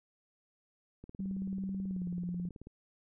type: click train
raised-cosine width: 3 ms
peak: -35 dBFS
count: 31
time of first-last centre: 1.04-2.67 s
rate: 18.4 Hz
type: tone with pitch glide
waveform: sine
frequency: 192.2 to 176.25 Hz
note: G3 to F3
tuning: -34 to +16 cents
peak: -34 dBFS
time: 1.19-2.49 s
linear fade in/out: 5 ms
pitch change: -150 cents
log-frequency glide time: 1.87-2.07 s
effects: none